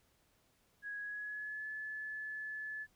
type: tone with pitch glide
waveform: sine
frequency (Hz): 1661.2 to 1725.8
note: G#6 to A6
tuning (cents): 0 to -34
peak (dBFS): -40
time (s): 0.82-2.87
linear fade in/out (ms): 50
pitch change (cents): +66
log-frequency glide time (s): 0.99-1.66
effects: pink hiss -73 dBFS RMS until 2.95 s